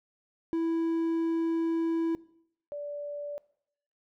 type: tone pair in turn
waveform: triangle / sine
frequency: 329.6 / 581.6 Hz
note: E4 / D5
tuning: 0 / -17 cents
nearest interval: minor seventh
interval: 983 cents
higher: second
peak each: -24 / -34 dBFS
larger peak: first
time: 0.53-2.15 / 2.72-3.38 s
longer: first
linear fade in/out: 0 ms
effects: noise-tail reverb RT60 0.7 s tail -21 dB re dry